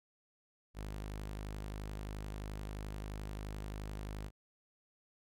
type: tone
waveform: sawtooth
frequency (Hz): 51.5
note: G#1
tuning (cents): -14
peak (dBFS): -37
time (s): 0.74-4.31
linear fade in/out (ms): 50
effects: AAC 64 kbps